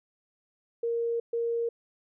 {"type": "tone bursts at uneven times", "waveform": "sine", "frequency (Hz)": 466.2, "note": "A#4", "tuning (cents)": 0, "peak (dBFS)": -26, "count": 2, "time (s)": [[0.83, 1.2], [1.33, 1.69]], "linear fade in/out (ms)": 5, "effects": []}